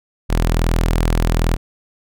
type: tone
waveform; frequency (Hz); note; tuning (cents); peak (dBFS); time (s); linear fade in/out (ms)
sawtooth; 41.2; E1; 0; -10; 0.29-1.57; 20
effects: none